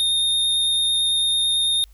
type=tone with vibrato; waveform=square; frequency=3673 Hz; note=A#7; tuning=26 cents flat; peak=-18 dBFS; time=0-1.84 s; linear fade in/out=0 ms; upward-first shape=triangle; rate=9 Hz; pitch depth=10 cents each way; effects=added 50 Hz sine -45 dBFS peak until 1.93 s + white hiss -61 dBFS RMS until 1.93 s